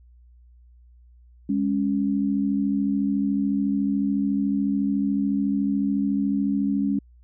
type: tone pair together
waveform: sine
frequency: 203.7 / 277.6 Hz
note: G#3 / C#4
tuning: -33 / +3 cents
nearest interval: perfect fourth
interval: 536 cents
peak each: -23 dBFS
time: 1.49-6.99 s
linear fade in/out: 5 ms
effects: added 60 Hz sine -49 dBFS peak until 7.23 s